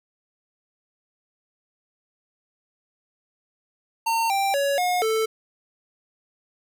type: tone with pitch steps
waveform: square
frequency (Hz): 911 / 786 / 561 / 720 / 441.6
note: A#5 / G5 / C#5 / F#5 / A4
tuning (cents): -40 / +4 / +21 / -47 / +6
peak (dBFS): -21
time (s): 4.06-5.26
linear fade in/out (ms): 10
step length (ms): 240
effects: none